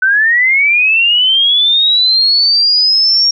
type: linear sweep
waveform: sine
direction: up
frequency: 1500 to 5590 Hz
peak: -7 dBFS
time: 0.02-3.31 s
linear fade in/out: 5 ms
effects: none